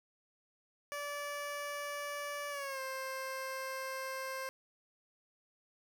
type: tone with pitch glide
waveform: 15% pulse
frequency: 579 to 527.9 Hz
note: D5 to C5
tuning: -25 to +15 cents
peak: -32 dBFS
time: 0.92-4.49 s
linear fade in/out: 0 ms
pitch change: -160 cents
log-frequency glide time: 2.5-2.8 s
effects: none